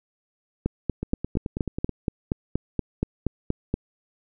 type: two click trains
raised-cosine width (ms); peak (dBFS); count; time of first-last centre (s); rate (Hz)
3; -10 / -15; 14 / 9; 0.66-3.741 / 1.03-1.893; 4.22 / 9.27
effects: none